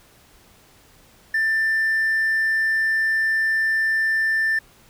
triangle tone, 1780 Hz, A6, 20 cents sharp, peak -15 dBFS, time 1.34-4.59 s, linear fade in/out 5 ms, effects tanh soft clip ceiling -13 dBFS + pink hiss -53 dBFS RMS until 4.89 s

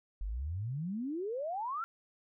sine exponential sweep, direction up, 44 to 1396.9 Hz, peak -34 dBFS, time 0.21-1.84 s, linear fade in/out 0 ms, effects none

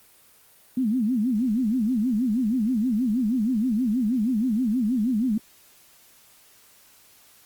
sine tone with vibrato, 233.1 Hz, A#3, in tune, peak -20 dBFS, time 0.77-5.38 s, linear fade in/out 5 ms, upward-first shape sine, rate 6.3 Hz, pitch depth 220 cents each way, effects white hiss -55 dBFS RMS until 7.45 s + Opus 32 kbps

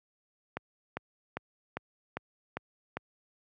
click train, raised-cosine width 0.5 ms, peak -19 dBFS, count 7, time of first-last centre 0.57-2.97 s, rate 2.5 Hz, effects high-pass 80 Hz 12 dB/octave

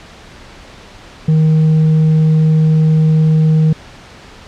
sine tone with tanh clipping, 157.1 Hz, D#3, 17 cents sharp, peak -8 dBFS, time 1.28-3.73 s, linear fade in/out 5 ms, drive 3 dB, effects pink hiss -37 dBFS RMS until 4.47 s + low-pass 5000 Hz 12 dB/octave

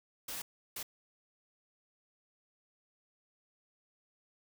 white noise bursts at uneven times, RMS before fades -41 dBFS, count 2, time 0.28-0.42 / 0.76-0.83 s, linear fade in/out 5 ms, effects none

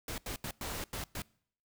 pink noise bursts at uneven times, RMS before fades -39 dBFS, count 6, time 0.08-0.18 / 0.26-0.36 / 0.44-0.51 / 0.61-0.84 / 0.93-1.04 / 1.15-1.22 s, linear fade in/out 2 ms, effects noise-tail reverb RT60 0.6 s tail -24 dB re dry

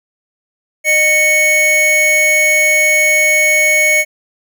square tone pair together, 612.9 / 2217 Hz, D#5 / C#7, -26 / 0 cents, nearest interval octave + minor seventh, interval 2226 cents, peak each -18 / -10 dBFS, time 0.84-4.05 s, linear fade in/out 50 ms, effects none

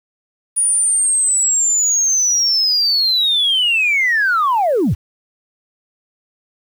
sine linear sweep, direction down, 9680 to 56.4 Hz, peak -11 dBFS, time 0.56-4.95 s, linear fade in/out 20 ms, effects tanh soft clip ceiling -9 dBFS + 7-bit

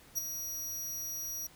sawtooth tone with ADSR envelope, 5760 Hz, F#8, 47 cents flat, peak -25 dBFS, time 0.15-1.47 s, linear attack 31 ms, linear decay 9 ms, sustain -9 dB, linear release 5 ms, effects pink hiss -58 dBFS RMS until 1.55 s

